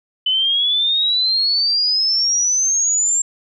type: exponential sweep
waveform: sine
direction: up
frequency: 3000 to 7459 Hz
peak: -14 dBFS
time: 0.26-3.22 s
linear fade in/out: 5 ms
effects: none